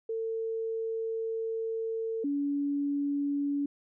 sine tone pair in turn, 450 / 284.7 Hz, A4 / C#4, +39 / +46 cents, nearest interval minor sixth, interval 793 cents, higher first, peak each -30 / -27 dBFS, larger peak second, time 0.09-2.24 / 2.24-3.66 s, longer first, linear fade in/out 5 ms, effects none

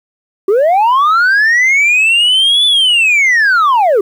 sine linear two-way sweep, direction up then down, 369.6 to 3501 to 369.6 Hz, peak -4 dBFS, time 0.48-4.01 s, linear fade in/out 5 ms, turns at 2.66 s, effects tanh soft clip ceiling -6 dBFS + 7-bit

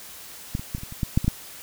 clicks, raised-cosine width 5 ms, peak -13 / -21 / -15 / -27 / -23 / -25 / -11 / -6 / -14 / -7 dBFS, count 10, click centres 0.551 / 0.595 / 0.749 / 0.782 / 0.834 / 0.924 / 1.032 / 1.175 / 1.245 / 1.28 s, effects white hiss -42 dBFS RMS until 1.62 s

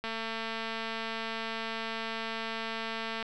click train, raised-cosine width 0.3 ms, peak -20 dBFS, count 718, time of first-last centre 0.04-3.227 s, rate 225 Hz, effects none

